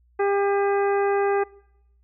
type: harmonic tone with a mistuned harmonic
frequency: 400 Hz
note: G4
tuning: 35 cents sharp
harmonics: 1 / 2 / 3 / 4 / 5 / 6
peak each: -20 / -26 / -32 / -33 / -36 / -42 dBFS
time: 0.19-1.44 s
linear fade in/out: 10 ms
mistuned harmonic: 6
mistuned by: +72 cents
effects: noise-tail reverb RT60 0.8 s tail -23 dB re dry + added 60 Hz sine -57 dBFS peak until 2.03 s